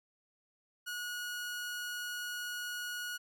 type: tone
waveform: sawtooth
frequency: 1453 Hz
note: F#6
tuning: 32 cents flat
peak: -34 dBFS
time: 0.86-3.18 s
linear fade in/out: 20 ms
effects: none

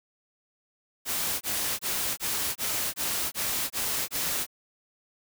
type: noise bursts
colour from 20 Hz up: white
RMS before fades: -29 dBFS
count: 9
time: 1.05-4.466 s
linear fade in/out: 50 ms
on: 360 ms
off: 22 ms
effects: none

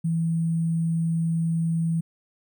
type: tone with sample-and-hold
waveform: sine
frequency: 164.9 Hz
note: E3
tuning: 1 cent sharp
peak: -21 dBFS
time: 0.04-2.01 s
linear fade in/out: 10 ms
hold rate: 8820 Hz
effects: none

